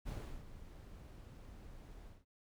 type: noise with ADSR envelope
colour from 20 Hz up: brown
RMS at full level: -41 dBFS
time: 0.05-2.25 s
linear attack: 27 ms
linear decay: 350 ms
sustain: -12 dB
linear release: 180 ms
effects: none